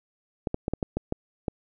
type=clicks; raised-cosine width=2 ms; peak=-13 dBFS; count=8; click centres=0.472 / 0.544 / 0.681 / 0.736 / 0.828 / 0.97 / 1.124 / 1.482 s; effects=none